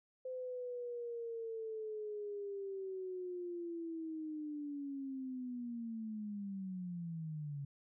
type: linear sweep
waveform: sine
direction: down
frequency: 515 to 138.8 Hz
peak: -40 dBFS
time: 0.25-7.65 s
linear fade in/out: 5 ms
effects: none